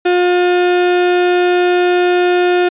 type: tone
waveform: 35% pulse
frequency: 356.9 Hz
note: F4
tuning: 38 cents sharp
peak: -8 dBFS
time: 0.05-2.69 s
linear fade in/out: 10 ms
effects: resampled to 8000 Hz